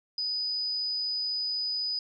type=tone; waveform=sine; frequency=4978 Hz; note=D#8; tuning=in tune; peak=-28 dBFS; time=0.18-1.99 s; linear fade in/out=2 ms; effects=none